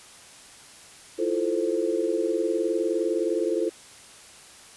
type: chord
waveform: sine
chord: F major seventh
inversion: third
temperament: equal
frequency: 329.6 / 349.2 / 440 / 523.3 Hz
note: E4 / F4 / A4 / C5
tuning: 0 / 0 / 0 / 0 cents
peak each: -29 / -27 / -27 / -30 dBFS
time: 1.18-3.7 s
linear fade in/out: 20 ms
effects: white hiss -48 dBFS RMS until 4.76 s + resampled to 24000 Hz